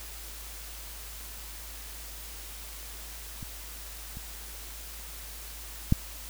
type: clicks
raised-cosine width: 5 ms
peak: -26 / -29 / -8 dBFS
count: 3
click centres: 3.428 / 4.171 / 5.924 s
effects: added 53 Hz sine -44 dBFS peak until 6.29 s + white hiss -44 dBFS RMS until 6.29 s